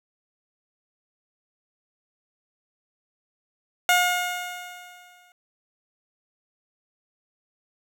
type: tone with exponential decay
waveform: 15% pulse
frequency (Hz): 717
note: F5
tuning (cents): +45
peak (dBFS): -9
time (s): 3.89-5.32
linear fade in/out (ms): 1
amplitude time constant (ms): 310
effects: none